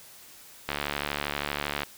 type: click train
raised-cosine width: 0.3 ms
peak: -12 dBFS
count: 84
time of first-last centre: 0.69-1.833 s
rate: 72.6 Hz
effects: white hiss -50 dBFS RMS until 1.97 s